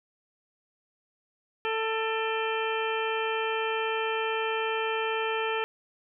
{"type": "harmonic tone with a mistuned harmonic", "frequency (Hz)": 444.4, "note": "A4", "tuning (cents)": 17, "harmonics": [1, 2, 3, 4, 5, 6, 7], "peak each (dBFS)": [-30, -33, -35, -36, -37, -38, -38], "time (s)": [1.65, 5.64], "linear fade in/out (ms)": 0, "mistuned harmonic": 5, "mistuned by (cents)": 120, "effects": []}